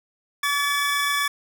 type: tone pair together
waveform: 25% pulse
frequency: 1141 / 1725.4 Hz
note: C#6 / A6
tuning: +50 / -34 cents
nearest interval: perfect fifth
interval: 716 cents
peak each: -20 dBFS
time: 0.43-1.28 s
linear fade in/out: 5 ms
effects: none